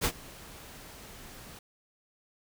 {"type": "noise with ADSR envelope", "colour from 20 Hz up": "pink", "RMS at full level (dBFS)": -25, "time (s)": [0.01, 1.59], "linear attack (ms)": 38, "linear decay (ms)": 67, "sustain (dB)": -23, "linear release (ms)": 3, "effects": []}